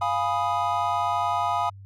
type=chord; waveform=triangle; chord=F half-diminished seventh; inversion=none; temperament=equal; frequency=698.5 / 830.6 / 987.8 / 1244.5 Hz; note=F5 / Ab5 / Cb6 / Eb6; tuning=0 / 0 / 0 / 0 cents; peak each=-26 dBFS; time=0.01-1.7 s; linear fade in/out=10 ms; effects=added 98 Hz sine -41 dBFS peak until 1.85 s